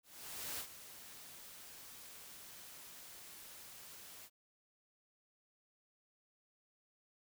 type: noise with ADSR envelope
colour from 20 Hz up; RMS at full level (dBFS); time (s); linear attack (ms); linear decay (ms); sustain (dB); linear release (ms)
white; -42; 0.03-4.3; 550; 85; -12; 54
effects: none